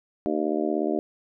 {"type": "harmonic tone", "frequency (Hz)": 76.9, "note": "D#2", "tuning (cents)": -20, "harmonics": [3, 4, 5, 6, 7, 8, 9], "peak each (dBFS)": [-31, -27, -28, -36, -37, -31, -34], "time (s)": [0.26, 0.99], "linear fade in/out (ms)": 0, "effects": []}